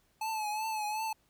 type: tone with vibrato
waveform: square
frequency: 862 Hz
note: A5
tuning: 36 cents flat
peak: -33 dBFS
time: 0.21-1.13 s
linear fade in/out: 5 ms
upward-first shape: triangle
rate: 2.7 Hz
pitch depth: 61 cents each way
effects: pink hiss -71 dBFS RMS until 1.29 s